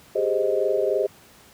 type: chord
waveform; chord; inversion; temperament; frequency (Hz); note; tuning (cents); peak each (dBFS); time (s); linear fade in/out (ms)
sine; Ab major seventh; third; equal; 392 / 415.3 / 523.3 / 622.3; G4 / Ab4 / C5 / Eb5; 0 / 0 / 0 / 0; -25; 0.15-1.07; 10
effects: pink hiss -51 dBFS RMS until 1.53 s + high-pass 80 Hz 12 dB/octave